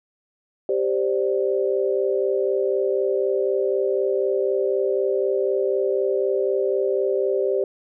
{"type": "chord", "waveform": "sine", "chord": "G suspended fourth", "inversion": "none", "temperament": "equal", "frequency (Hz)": [392, 523.3, 587.3], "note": ["G4", "C5", "D5"], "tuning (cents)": [0, 0, 0], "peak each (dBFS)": [-21, -24, -26], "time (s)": [0.69, 7.64], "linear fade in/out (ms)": 2, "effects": []}